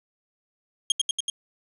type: tone with echo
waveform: sawtooth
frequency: 3239 Hz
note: G#7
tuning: 44 cents flat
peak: -14 dBFS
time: 0.9-0.92 s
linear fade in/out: 2 ms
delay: 95 ms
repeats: 4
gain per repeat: -2 dB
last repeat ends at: 1.3 s
effects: resampled to 24000 Hz